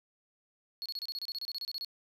triangle tone bursts, 4347 Hz, C#8, 35 cents flat, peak -34 dBFS, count 16, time 0.82-1.847 s, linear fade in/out 0 ms, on 37 ms, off 29 ms, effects none

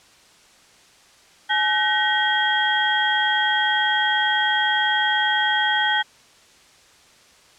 sine tone cluster, 847 / 1521 / 1892 / 3251 Hz, G#5 / F#6 / A#6 / G#7, +34 / +47 / +25 / -38 cents, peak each -23 dBFS, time 1.49-6.03 s, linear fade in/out 20 ms, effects white hiss -52 dBFS RMS until 7.58 s + low-pass 7000 Hz 12 dB/octave

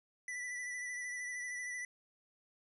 square tone with vibrato, 1975.5 Hz, B6, in tune, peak -40 dBFS, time 0.28-1.85 s, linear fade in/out 2 ms, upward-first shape sine, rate 13 Hz, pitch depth 26 cents each way, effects resampled to 24000 Hz

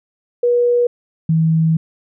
sine tone pair in turn, 483.2 / 161.25 Hz, B4 / E3, -38 / -38 cents, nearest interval octave + perfect fifth, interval 1900 cents, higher first, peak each -11 dBFS, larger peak neither, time 0.43-0.87 / 1.29-1.77 s, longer second, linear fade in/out 5 ms, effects none

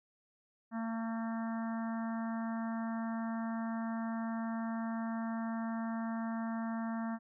harmonic tone, 226.6 Hz, A#3, 49 cents flat, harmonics 1 / 3 / 4 / 5 / 6 / 7 / 8, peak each -35 / -45 / -47 / -49 / -51 / -52 / -53 dBFS, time 0.71-7.19 s, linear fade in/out 50 ms, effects none

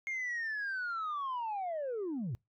sine linear sweep, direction down, 2148 to 100.6 Hz, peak -32 dBFS, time 0.07-2.35 s, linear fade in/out 0 ms, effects noise-tail reverb RT60 0.2 s tail -26 dB re dry + tanh soft clip ceiling -32 dBFS

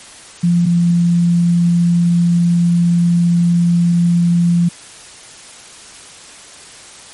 sine tone pair in turn, 173 / 172.3 Hz, F3 / F3, -16 / -23 cents, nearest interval unison, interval 7 cents, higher first, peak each -9 dBFS, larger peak neither, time 0.43-0.66 / 0.66-4.69 s, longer second, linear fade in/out 10 ms, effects white hiss -37 dBFS RMS until 7.13 s + MP3 48 kbps

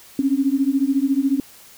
sine beating tone pair, 266.4 / 280.4 Hz, C4 / C#4, +31 / +20 cents, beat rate 14 Hz, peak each -19 dBFS, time 0.19-1.4 s, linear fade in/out 2 ms, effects white hiss -46 dBFS RMS until 1.77 s

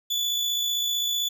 35% pulse tone with amplitude modulation, 3460 Hz, A7, 30 cents flat, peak -20 dBFS, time 0.1-1.29 s, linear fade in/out 10 ms, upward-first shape sine, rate 55.6 Hz, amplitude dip 35%, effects none

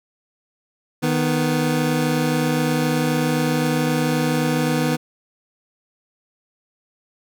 25% pulse tone pair together, 155.4 / 246.9 Hz, D#3 / B3, -2 / 0 cents, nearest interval minor sixth, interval 802 cents, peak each -17 dBFS, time 1.02-4.97 s, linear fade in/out 20 ms, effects none

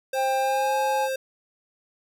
square tone, 528 Hz, C5, 16 cents sharp, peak -26 dBFS, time 0.13-1.16 s, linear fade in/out 5 ms
triangle tone with pitch glide, 797 to 840.5 Hz, G5 to G#5, +28 to +20 cents, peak -21 dBFS, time 0.14-1.09 s, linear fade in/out 50 ms, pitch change +92 cents, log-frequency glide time 0.39-0.77 s
effects none

